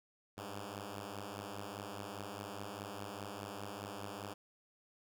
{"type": "beating tone pair", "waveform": "5% pulse", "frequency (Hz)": [98, 102.9], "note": ["G2", "G#2"], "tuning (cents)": [0, -16], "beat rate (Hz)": 4.9, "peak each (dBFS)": [-36, -34], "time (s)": [0.37, 4.34], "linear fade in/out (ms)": 10, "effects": []}